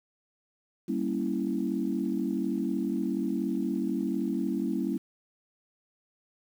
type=chord; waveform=sine; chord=G diminished seventh; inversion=none; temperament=equal; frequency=196 / 233.1 / 277.2 / 329.6 Hz; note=G3 / Bb3 / Db4 / Fb4; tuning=0 / 0 / 0 / 0 cents; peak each=-32 dBFS; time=0.88-4.98 s; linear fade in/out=10 ms; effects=tanh soft clip ceiling -16 dBFS + 9-bit